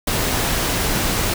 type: noise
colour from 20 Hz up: pink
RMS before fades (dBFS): -20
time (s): 0.07-1.34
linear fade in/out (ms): 5
effects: none